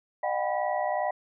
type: tone cluster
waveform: sine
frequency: 606 / 726 / 788 / 986 / 1939 Hz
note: D#5 / F#5 / G5 / B5 / B6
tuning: -46 / -33 / +9 / -3 / -32 cents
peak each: -30 / -30 / -32 / -35 / -38 dBFS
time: 0.23-1.11 s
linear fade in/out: 5 ms
effects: none